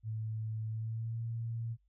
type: tone with pitch glide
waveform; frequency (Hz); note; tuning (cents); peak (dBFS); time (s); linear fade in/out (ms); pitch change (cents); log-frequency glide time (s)
sine; 110 to 115; A2 to A#2; 0 to -23; -35; 0.03-1.77; 50; +77; 0.68-1.21
effects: noise-tail reverb RT60 0.1 s tail -25 dB re dry + added 50 Hz sine -69 dBFS peak until 1.88 s

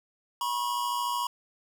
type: tone pair together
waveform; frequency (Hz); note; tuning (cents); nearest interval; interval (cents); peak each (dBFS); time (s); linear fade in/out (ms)
square; 971 / 1084.6; B5 / C#6; -30 / -38; major second; 192; -30 / -33; 0.41-1.27; 2
effects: none

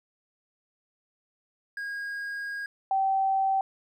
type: tone pair in turn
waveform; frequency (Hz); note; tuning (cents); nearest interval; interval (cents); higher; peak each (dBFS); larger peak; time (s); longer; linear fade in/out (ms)
triangle / sine; 1634 / 773.4; G#6 / G5; -29 / -24; octave + minor second; 1295; first; -30 / -22; second; 1.77-2.66 / 2.91-3.61; first; 2
effects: none

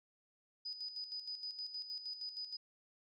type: tone with tremolo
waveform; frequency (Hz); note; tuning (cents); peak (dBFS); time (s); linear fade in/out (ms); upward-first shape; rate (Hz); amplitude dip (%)
sine; 4977; D#8; 0; -40; 0.65-2.57; 10; square; 6.4; 60
effects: none

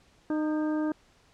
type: harmonic tone with a mistuned harmonic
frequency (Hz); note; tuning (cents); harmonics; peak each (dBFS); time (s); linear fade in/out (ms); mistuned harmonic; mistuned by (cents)
306.7; D#4; -25; 1 / 2 / 3 / 4 / 5; -26 / -36 / -41 / -44 / -44; 0.3-0.92; 2; 5; +55
effects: pink hiss -62 dBFS RMS until 1.33 s + low-pass 7000 Hz 12 dB/octave

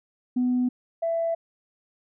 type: tone pair in turn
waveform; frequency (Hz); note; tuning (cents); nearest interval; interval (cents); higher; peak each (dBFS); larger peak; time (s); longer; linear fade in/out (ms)
sine; 249.2 / 665.3; B3 / E5; +16 / +16; octave + perfect fourth; 1700; second; -19 / -22; first; 0.36-0.69 / 1.02-1.35; neither; 10
effects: tanh soft clip ceiling -17 dBFS

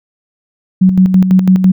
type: tone with tremolo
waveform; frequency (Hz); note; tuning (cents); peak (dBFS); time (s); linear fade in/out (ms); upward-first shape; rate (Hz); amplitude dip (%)
sine; 186.4; F#3; +13; -3; 0.81-1.72; 10; square; 6; 55
effects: none

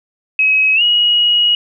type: tone with pitch glide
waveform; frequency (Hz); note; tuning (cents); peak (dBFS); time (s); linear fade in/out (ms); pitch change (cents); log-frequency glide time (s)
sine; 2552 to 2898; D#7 to F#7; +43 to -37; -9; 0.39-1.55; 2; +220; 0.75-0.82
effects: none

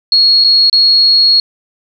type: tone with dropouts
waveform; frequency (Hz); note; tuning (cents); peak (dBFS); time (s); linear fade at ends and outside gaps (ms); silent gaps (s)
sine; 4314; C#8; -48; -5; 0.12-1.4; 2; 0.44-0.445 / 0.698-0.728
effects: none

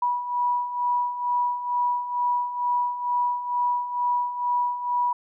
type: beating tone pair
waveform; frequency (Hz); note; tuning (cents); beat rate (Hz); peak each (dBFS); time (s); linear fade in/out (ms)
sine; 974 / 976.2; B5 / B5; -24 / -20; 2.2; -29 / -23; 0.02-5.13; 5
effects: none

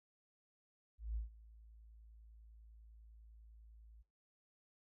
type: tone with ADSR envelope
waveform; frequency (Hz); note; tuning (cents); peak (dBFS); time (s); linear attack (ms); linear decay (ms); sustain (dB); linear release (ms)
sine; 55; A1; 0; -36; 0.98-4.03; 180; 130; -21; 20
effects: noise-tail reverb RT60 0.5 s tail -26 dB re dry

